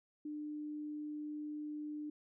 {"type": "tone", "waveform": "sine", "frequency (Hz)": 299.7, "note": "D4", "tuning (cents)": 35, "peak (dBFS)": -40, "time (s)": [0.25, 2.1], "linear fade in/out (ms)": 5, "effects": []}